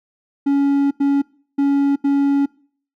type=tone bursts at uneven times; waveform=triangle; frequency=280.2 Hz; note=C#4; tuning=19 cents sharp; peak=-11 dBFS; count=4; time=0.46-0.91 / 1-1.22 / 1.58-1.96 / 2.04-2.46 s; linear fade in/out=10 ms; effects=noise-tail reverb RT60 0.5 s tail -23 dB re dry